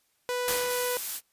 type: tone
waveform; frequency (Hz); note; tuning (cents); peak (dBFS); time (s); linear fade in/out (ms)
sawtooth; 493.9; B4; 0; -24; 0.29-0.97; 0
type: noise with exponential decay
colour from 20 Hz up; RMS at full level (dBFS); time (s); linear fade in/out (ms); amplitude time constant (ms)
white; -26; 0.48-1.22; 0; 160
type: noise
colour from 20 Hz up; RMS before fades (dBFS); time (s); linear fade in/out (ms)
blue; -32; 0.67-1.21; 50
effects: white hiss -71 dBFS RMS until 1.32 s + resampled to 32000 Hz